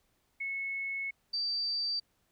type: tone pair in turn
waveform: sine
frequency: 2195 / 4651 Hz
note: C#7 / D8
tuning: -18 / -18 cents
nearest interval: octave + minor second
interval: 1300 cents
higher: second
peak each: -33 / -30 dBFS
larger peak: second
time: 0.4-1.11 / 1.33-2 s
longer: first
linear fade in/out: 10 ms
effects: pink hiss -74 dBFS RMS until 2.31 s